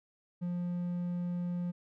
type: tone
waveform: triangle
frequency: 176 Hz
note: F3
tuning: 14 cents sharp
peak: -30 dBFS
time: 0.41-1.72 s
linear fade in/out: 20 ms
effects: none